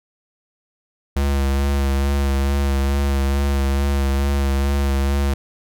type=tone with vibrato; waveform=square; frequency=69.2 Hz; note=C#2; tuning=2 cents flat; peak=-17 dBFS; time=1.16-5.34 s; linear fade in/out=5 ms; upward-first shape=sine; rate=2.3 Hz; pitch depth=25 cents each way; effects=none